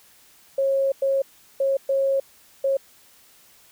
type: tone bursts at uneven times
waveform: sine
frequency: 544 Hz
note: C#5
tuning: 33 cents flat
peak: -18 dBFS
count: 5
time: 0.58-0.92 / 1.02-1.22 / 1.6-1.77 / 1.89-2.2 / 2.64-2.77 s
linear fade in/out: 5 ms
effects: white hiss -54 dBFS RMS until 3.71 s